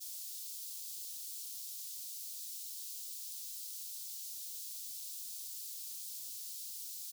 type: high-pass noise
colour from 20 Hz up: white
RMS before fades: -45 dBFS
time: 0-7.12 s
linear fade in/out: 20 ms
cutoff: 4100 Hz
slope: 24 dB/octave
effects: none